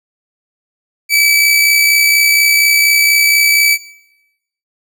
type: tone with amplitude modulation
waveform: sawtooth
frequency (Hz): 2300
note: D7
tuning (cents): -37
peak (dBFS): -3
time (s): 1.09-3.78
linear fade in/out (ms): 50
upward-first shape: sine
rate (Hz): 64.2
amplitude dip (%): 40
effects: noise-tail reverb RT60 0.9 s tail -19 dB re dry